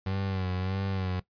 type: tone with vibrato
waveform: 30% pulse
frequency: 94.5 Hz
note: F#2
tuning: 37 cents sharp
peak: -26 dBFS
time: 0.06-1.2 s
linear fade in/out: 5 ms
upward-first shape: sine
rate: 1.6 Hz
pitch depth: 54 cents each way
effects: noise-tail reverb RT60 0.1 s tail -17 dB re dry + resampled to 11025 Hz